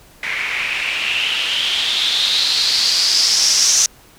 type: noise with low-pass filter sweep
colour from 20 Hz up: blue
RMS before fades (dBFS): -17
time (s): 0.23-3.86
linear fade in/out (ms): 2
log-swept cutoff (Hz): 2100 to 6100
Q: 5.5
effects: pink hiss -47 dBFS RMS until 4.18 s